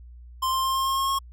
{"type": "tone with pitch steps", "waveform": "square", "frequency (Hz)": [1046.5, 1053.2, 1059.9, 1066.6, 1073.4, 1080.3, 1087.2], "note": ["C6", "C6", "C6", "C6", "C6", "C#6", "C#6"], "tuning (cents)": [0, 11, 22, 33, 44, -45, -34], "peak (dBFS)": -23, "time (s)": [0.42, 1.19], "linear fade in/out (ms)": 10, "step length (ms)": 110, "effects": ["added 60 Hz sine -42 dBFS peak until 1.32 s"]}